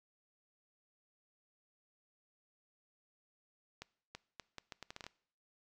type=accelerating click train; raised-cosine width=0.2 ms; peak=-28 dBFS; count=11; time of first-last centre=3.82-5.066 s; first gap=330 ms; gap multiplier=0.75; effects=noise-tail reverb RT60 0.6 s tail -22 dB re dry